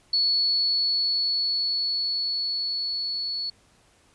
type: tone with level ramp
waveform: sine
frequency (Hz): 4409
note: C#8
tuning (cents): -10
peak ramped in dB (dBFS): -19 to -27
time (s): 0.13-3.5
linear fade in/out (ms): 5
effects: pink hiss -60 dBFS RMS until 4.14 s + resampled to 24000 Hz